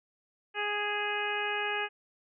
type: harmonic tone with a mistuned harmonic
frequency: 414.3 Hz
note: G#4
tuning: 4 cents flat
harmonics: 1 / 2 / 3 / 4 / 5 / 6 / 7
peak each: -37 / -36 / -40 / -35 / -40 / -36 / -39 dBFS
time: 0.54-1.89 s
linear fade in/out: 50 ms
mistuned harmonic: 6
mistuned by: +17 cents
effects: none